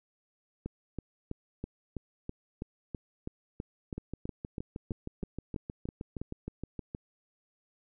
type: two click trains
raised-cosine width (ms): 3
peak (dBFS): -24 / -23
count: 20 / 18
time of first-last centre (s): 3.98-6.949 / 0.66-6.216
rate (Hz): 6.4 / 3.06
effects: none